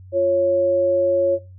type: tone pair together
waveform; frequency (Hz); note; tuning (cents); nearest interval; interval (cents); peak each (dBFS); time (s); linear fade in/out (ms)
sine; 348.4 / 550.9; F4 / C#5; -4 / -11; minor sixth; 793; -24 / -15; 0.12-1.39; 50
effects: noise-tail reverb RT60 0.3 s tail -19 dB re dry + added 93 Hz sine -39 dBFS peak until 1.58 s